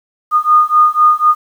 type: beating tone pair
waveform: sine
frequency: 1224 / 1228 Hz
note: D#6 / D#6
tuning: -29 / -23 cents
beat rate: 4 Hz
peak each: -10 dBFS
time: 0.31-1.35 s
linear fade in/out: 50 ms
effects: 7-bit